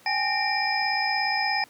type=tone cluster; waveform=sine; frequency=786 / 843 / 1837 / 2357 / 5070 Hz; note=G5 / G#5 / A#6 / D7 / D#8; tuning=+4 / +26 / -26 / +6 / +32 cents; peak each=-29 dBFS; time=0.06-1.64 s; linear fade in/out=2 ms; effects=pink hiss -54 dBFS RMS until 1.69 s + high-pass 150 Hz 12 dB/octave